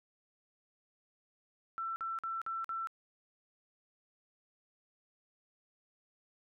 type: tone bursts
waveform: sine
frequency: 1340 Hz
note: E6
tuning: 28 cents sharp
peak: -35 dBFS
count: 5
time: 1.78-2.872 s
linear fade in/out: 0 ms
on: 180 ms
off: 48 ms
effects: none